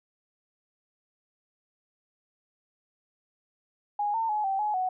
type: tone with pitch steps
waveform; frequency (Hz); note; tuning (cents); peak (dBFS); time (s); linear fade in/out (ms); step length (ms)
sine; 826 / 903 / 846 / 776 / 843 / 742; G#5 / A5 / G#5 / G5 / G#5 / F#5; -10 / +45 / +32 / -18 / +26 / +5; -25; 3.99-4.89; 5; 150
effects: none